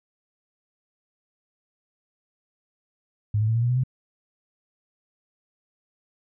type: tone with pitch steps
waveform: sine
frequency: 105 / 108.7 / 112.54 / 116.5 / 120.61 / 124.87 / 129.27 Hz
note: G#2 / A2 / A2 / A#2 / B2 / B2 / C3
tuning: +19 / -21 / +40 / -1 / -41 / +20 / -21 cents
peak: -19 dBFS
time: 3.34-3.837 s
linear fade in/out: 5 ms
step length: 71 ms
effects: none